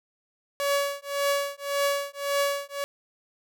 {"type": "tone with tremolo", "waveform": "sawtooth", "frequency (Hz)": 565, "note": "C#5", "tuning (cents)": 33, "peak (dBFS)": -17, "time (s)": [0.6, 2.84], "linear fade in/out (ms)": 0, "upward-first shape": "triangle", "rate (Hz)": 1.8, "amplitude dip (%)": 100, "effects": []}